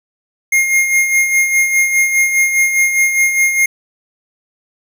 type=tone with tremolo; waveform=square; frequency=2133 Hz; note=C7; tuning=33 cents sharp; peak=-9 dBFS; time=0.52-3.66 s; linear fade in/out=5 ms; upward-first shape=sine; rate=4.9 Hz; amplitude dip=55%; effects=none